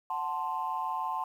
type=chord; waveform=sine; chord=F# diminished; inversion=none; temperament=equal; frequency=740 / 880 / 1046.5 Hz; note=F#5 / A5 / C6; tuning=0 / 0 / 0 cents; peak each=-37 / -33 / -33 dBFS; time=0.1-1.24 s; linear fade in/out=2 ms; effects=tanh soft clip ceiling -22 dBFS + 10-bit